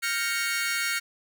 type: chord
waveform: sawtooth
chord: G half-diminished seventh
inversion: third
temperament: equal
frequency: 1396.9 / 1568 / 1864.7 / 2217 Hz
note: F6 / G6 / Bb6 / Db7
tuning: 0 / 0 / 0 / 0 cents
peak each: -27 / -32 / -29 / -26 dBFS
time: 0.02-1 s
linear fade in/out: 20 ms
effects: none